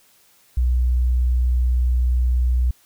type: tone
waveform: sine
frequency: 61.74 Hz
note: B1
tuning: in tune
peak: -15 dBFS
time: 0.57-2.71 s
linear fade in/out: 5 ms
effects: white hiss -56 dBFS RMS until 2.85 s